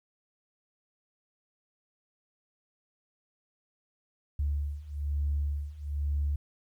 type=beating tone pair; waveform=sine; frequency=71.8 / 72.9 Hz; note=D2 / D2; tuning=-39 / -12 cents; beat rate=1.1 Hz; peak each=-32 / -30 dBFS; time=4.39-6.36 s; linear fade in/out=5 ms; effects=tanh soft clip ceiling -21 dBFS + 11-bit